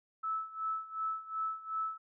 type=tone with tremolo; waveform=sine; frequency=1307 Hz; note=E6; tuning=15 cents flat; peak=-31 dBFS; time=0.23-1.98 s; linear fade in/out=10 ms; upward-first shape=sine; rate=2.7 Hz; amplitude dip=85%; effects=none